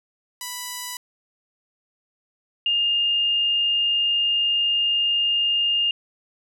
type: tone pair in turn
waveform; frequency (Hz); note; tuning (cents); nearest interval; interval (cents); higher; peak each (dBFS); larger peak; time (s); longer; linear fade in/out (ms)
5% pulse / sine; 987.8 / 2822; B5 / F7; 0 / +17; octave + tritone; 1817; second; -18; neither; 0.41-0.97 / 2.66-5.91; second; 2
effects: none